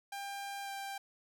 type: tone with pitch glide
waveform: sawtooth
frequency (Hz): 797 to 789.7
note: G5 to G5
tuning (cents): +28 to +13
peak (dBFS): -36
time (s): 0.12-0.98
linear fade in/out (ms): 5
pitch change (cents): -15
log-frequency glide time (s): 0.64-0.69
effects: none